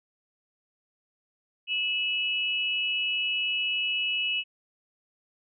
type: tone pair together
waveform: sine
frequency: 2610 / 2927 Hz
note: E7 / F#7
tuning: -18 / -19 cents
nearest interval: major second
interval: 199 cents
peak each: -28 dBFS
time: 1.67-4.44 s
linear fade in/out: 50 ms
effects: none